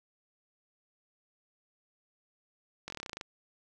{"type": "slowing click train", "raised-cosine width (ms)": 0.2, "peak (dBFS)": -22, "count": 12, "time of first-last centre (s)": [2.88, 3.211], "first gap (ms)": 21, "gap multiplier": 1.07, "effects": []}